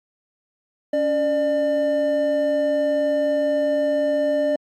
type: tone pair together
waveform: triangle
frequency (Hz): 282.5 / 598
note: C#4 / D5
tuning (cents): +33 / +31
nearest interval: octave + minor second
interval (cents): 1298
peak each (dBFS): -23 / -16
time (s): 0.93-4.56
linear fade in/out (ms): 5
effects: MP3 64 kbps